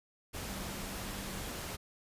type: tone in noise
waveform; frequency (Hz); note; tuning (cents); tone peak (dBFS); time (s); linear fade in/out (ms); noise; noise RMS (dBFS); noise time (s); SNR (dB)
sine; 195.7; G3; -3; -47; 0.46-1.41; 20; pink; -41; 0.33-1.77; -9
effects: resampled to 32000 Hz